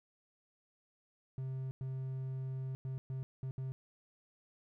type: tone bursts at uneven times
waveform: triangle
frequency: 131.6 Hz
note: C3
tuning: 10 cents sharp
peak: -35 dBFS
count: 6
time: 1.38-1.71 / 1.81-2.75 / 2.85-2.98 / 3.1-3.23 / 3.43-3.51 / 3.58-3.72 s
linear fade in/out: 0 ms
effects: none